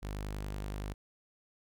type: tone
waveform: sawtooth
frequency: 50.6 Hz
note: G#1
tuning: 44 cents flat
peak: -33 dBFS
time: 0.02-0.94 s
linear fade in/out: 20 ms
effects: none